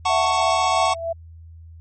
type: chord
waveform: square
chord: F# minor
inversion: none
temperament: just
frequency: 740 / 888 / 1110 Hz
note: F#5 / A5 / C#6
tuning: 0 / +16 / +2 cents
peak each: -22 / -24 / -22 dBFS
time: 0.05-0.94 s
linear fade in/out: 10 ms
type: tone with tremolo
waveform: sine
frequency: 665 Hz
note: E5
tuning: 15 cents sharp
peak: -20 dBFS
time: 0.09-1.13 s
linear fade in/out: 10 ms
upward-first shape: sine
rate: 3.1 Hz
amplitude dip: 65%
effects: added 82 Hz sine -39 dBFS peak until 1.8 s + MP3 32 kbps